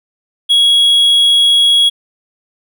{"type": "tone", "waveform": "triangle", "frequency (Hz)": 3325, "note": "G#7", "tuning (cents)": 1, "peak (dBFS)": -5, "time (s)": [0.49, 1.9], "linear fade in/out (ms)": 20, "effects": []}